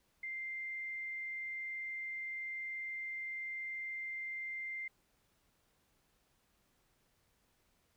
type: tone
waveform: sine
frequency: 2093 Hz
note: C7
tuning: in tune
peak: -39 dBFS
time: 0.23-4.88 s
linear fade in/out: 5 ms
effects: pink hiss -75 dBFS RMS until 7.96 s